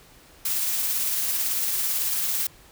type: noise with tremolo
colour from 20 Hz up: blue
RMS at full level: -24 dBFS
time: 0.45-2.47 s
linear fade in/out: 5 ms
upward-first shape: triangle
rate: 18 Hz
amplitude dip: 30%
effects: pink hiss -52 dBFS RMS until 2.71 s